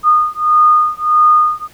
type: beating tone pair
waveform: sine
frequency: 1226 / 1227.6 Hz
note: D#6 / D#6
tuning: -26 / -24 cents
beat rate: 1.6 Hz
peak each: -11 dBFS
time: 0.03-1.68 s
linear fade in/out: 50 ms
effects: pink hiss -45 dBFS RMS until 1.73 s